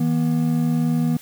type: tone pair together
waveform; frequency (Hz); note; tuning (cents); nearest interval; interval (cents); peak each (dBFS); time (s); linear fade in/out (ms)
triangle; 160.18 / 240; E3 / B3; -49 / -49; perfect fifth; 700; -18; 0-1.17; 5
effects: white hiss -45 dBFS RMS until 1.21 s